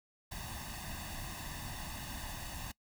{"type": "noise with comb filter", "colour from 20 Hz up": "pink", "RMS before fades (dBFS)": -43, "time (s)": [0.31, 2.72], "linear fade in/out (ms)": 10, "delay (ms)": 1.1, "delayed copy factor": 0.8, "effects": ["noise-tail reverb RT60 0.1 s tail -22 dB re dry"]}